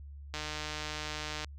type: click train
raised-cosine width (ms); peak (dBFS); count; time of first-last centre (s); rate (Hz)
0.2; -20; 169; 0.34-1.445; 152
effects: added 71 Hz sine -44 dBFS peak until 1.58 s